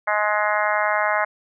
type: harmonic tone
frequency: 210.1 Hz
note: G#3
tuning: 20 cents sharp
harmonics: 3 / 4 / 5 / 6 / 7 / 8 / 9 / 10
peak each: -24 / -25 / -26 / -27 / -27 / -28 / -29 / -29 dBFS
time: 0.07-1.25 s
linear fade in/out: 10 ms
effects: none